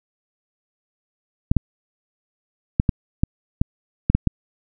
clicks, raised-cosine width 5 ms, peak -3 dBFS, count 9, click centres 1.515 / 1.567 / 2.799 / 2.892 / 3.235 / 3.615 / 4.1 / 4.15 / 4.273 s, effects none

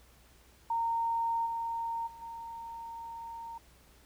sine tone with level steps, 921 Hz, A#5, 21 cents flat, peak -28 / -32 / -47 / -40 dBFS, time 0.7-3.58 s, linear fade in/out 5 ms, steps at 1.45 / 2.06 / 2.21 s, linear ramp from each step 20 ms, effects added 60 Hz sine -62 dBFS peak until 4.05 s + pink hiss -62 dBFS RMS until 4.05 s

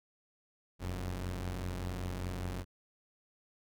sawtooth tone pair together, 42.95 / 91 Hz, F1 / F#2, -28 / -28 cents, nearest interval octave + minor second, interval 1300 cents, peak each -36 / -34 dBFS, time 0.79-2.65 s, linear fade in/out 50 ms, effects none

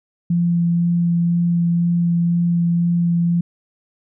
sine tone with vibrato, 171.5 Hz, F3, 31 cents flat, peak -14 dBFS, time 0.3-3.41 s, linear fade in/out 5 ms, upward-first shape sine, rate 2 Hz, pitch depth 9 cents each way, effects none

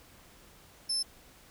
35% pulse tone, 5274 Hz, E8, in tune, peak -26 dBFS, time 0.89-1.03 s, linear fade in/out 10 ms, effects pink hiss -57 dBFS RMS until 1.5 s

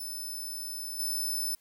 5% pulse tone with level steps, 5274 Hz, E8, in tune, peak -30 / -24 dBFS, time 0-1.55 s, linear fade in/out 5 ms, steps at 0.99 s, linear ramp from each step 5 ms, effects white hiss -67 dBFS RMS until 1.6 s

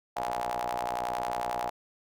sawtooth ring-modulated tone, 61 Hz, B1, 21 cents flat, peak -23 dBFS, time 0.16-1.7 s, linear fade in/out 10 ms, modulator 768 Hz, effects none

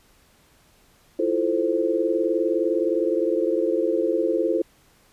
sine chord, F major seventh, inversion third, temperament equal, 329.6 / 349.2 / 440 / 523.3 Hz, E4 / F4 / A4 / C5, 0 / 0 / 0 / 0 cents, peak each -25 dBFS, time 1.19-4.62 s, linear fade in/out 5 ms, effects pink hiss -58 dBFS RMS until 5.12 s + resampled to 32000 Hz

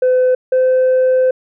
sine tone pair in turn, 508 / 514.2 Hz, B4 / C5, +49 / -30 cents, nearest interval unison, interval 21 cents, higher second, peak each -7 dBFS, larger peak neither, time 0.02-0.35 / 0.52-1.31 s, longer second, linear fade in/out 5 ms, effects tanh soft clip ceiling -8 dBFS

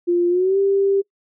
sine tone with pitch glide, 349.2 to 394.2 Hz, F4 to G4, 0 to +10 cents, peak -14 dBFS, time 0.07-1.02 s, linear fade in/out 20 ms, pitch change +210 cents, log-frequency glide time 0.29-0.58 s, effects noise-tail reverb RT60 0.1 s tail -24 dB re dry

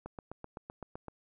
click train, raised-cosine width 1 ms, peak -28 dBFS, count 9, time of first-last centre 0.06-1.083 s, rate 7.82 Hz, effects none

